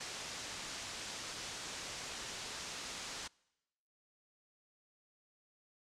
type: low-pass noise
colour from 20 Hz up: white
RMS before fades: -45 dBFS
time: 0-3.28 s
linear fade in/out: 10 ms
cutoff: 7200 Hz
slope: 24 dB/octave
effects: noise-tail reverb RT60 1.0 s tail -26 dB re dry + low-pass 12000 Hz 12 dB/octave